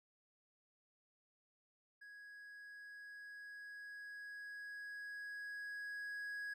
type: tone with level ramp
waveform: triangle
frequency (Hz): 1661.2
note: G#6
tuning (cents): 0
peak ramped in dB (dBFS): -52 to -40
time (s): 2.01-6.54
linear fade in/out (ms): 10
effects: none